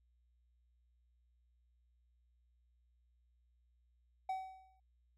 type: tone with exponential decay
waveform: triangle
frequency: 758 Hz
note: F#5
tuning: 42 cents sharp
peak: -32 dBFS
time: 4.29-4.8 s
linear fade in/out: 5 ms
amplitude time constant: 110 ms
effects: added 60 Hz sine -70 dBFS peak until 5.17 s